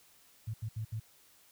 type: tone bursts at uneven times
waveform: sine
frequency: 110 Hz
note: A2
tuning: in tune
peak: -34 dBFS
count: 4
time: 0.47-0.54 / 0.62-0.69 / 0.76-0.85 / 0.92-1 s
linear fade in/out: 10 ms
effects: white hiss -63 dBFS RMS until 1.51 s